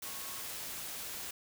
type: tone in noise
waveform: sine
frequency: 1095 Hz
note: C#6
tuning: 22 cents flat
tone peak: -53 dBFS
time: 0.05-0.42 s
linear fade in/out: 5 ms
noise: white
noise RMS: -42 dBFS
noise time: 0.02-1.31 s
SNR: -14 dB
effects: none